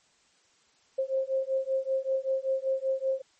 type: beating tone pair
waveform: sine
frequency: 529 / 534.2 Hz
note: C5 / C5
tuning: +19 / +36 cents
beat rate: 5.2 Hz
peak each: -29 dBFS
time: 0.98-3.22 s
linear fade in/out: 10 ms
effects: white hiss -65 dBFS RMS until 3.39 s + MP3 32 kbps